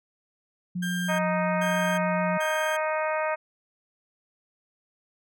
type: tone with vibrato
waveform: sine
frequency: 178.4 Hz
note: F3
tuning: 37 cents sharp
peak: -27 dBFS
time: 0.75-2.38 s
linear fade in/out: 10 ms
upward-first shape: triangle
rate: 7 Hz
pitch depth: 9 cents each way
type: tone bursts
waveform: 35% pulse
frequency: 1594 Hz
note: G6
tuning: 28 cents sharp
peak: -29 dBFS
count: 3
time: 0.82-2.77 s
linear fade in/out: 10 ms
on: 370 ms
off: 420 ms
type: harmonic tone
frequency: 311.1 Hz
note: D#4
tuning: in tune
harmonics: 2 / 3 / 4 / 5 / 6 / 7 / 8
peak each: -27 / -31 / -33 / -35 / -37 / -38 / -39 dBFS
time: 1.08-3.36 s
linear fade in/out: 20 ms
effects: none